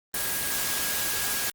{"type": "tone in noise", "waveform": "sine", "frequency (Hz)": 1643, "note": "G#6", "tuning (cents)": -19, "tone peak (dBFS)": -37, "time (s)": [0.14, 1.5], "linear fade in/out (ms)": 2, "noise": "white", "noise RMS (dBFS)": -28, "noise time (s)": [0.14, 1.5], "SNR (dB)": -12, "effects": ["Opus 24 kbps"]}